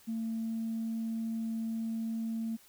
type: tone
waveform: sine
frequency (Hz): 225.2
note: A3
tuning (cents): +40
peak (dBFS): -31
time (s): 0.07-2.57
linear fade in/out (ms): 20
effects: tanh soft clip ceiling -28 dBFS + white hiss -60 dBFS RMS until 2.68 s

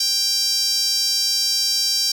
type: tone with high-pass filter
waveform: sawtooth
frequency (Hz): 789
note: G5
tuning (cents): +11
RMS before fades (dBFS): -20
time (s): 0-2.12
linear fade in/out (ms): 5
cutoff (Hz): 5100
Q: 9.9
effects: none

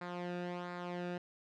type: tone with flanger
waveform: sawtooth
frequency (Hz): 176.8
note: F3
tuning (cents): +22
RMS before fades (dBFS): -41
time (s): 0.01-1.18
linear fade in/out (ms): 5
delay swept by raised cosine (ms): 0.33 to 0.96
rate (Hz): 1.4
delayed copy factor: -0.65
effects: low-pass 3000 Hz 12 dB/octave

